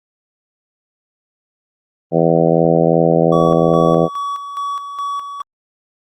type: harmonic tone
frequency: 82.8 Hz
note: E2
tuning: 8 cents sharp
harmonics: 2 / 3 / 4 / 5 / 6 / 7 / 8 / 9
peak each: -16 / -21 / -19 / -19 / -16 / -18 / -19 / -22 dBFS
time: 2.11-4.09 s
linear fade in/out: 50 ms
type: tone with tremolo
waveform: triangle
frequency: 1133 Hz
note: C#6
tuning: 37 cents sharp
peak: -17 dBFS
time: 3.32-5.42 s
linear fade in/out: 5 ms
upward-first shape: square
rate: 2.4 Hz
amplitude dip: 55%
effects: Opus 24 kbps